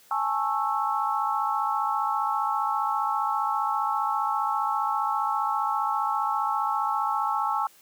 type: chord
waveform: sine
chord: A major seventh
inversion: third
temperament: just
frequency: 825 / 880 / 1100 / 1320 Hz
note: G#5 / A5 / C#6 / E6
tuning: -12 / 0 / -14 / +2 cents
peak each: -29 dBFS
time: 0.11-7.67 s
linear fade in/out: 2 ms
effects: white hiss -56 dBFS RMS until 7.81 s + high-pass 100 Hz 12 dB/octave